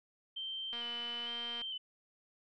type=tone with vibrato; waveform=sine; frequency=3073 Hz; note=G7; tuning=35 cents flat; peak=-38 dBFS; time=0.36-1.78 s; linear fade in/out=10 ms; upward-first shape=square; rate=1.1 Hz; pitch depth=32 cents each way
type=click train; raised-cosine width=0.3 ms; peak=-32 dBFS; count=211; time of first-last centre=0.73-1.616 s; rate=237 Hz
effects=none